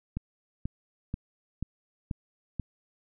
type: click train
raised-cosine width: 5 ms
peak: -19 dBFS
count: 6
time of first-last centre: 0.17-2.597 s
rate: 2.06 Hz
effects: none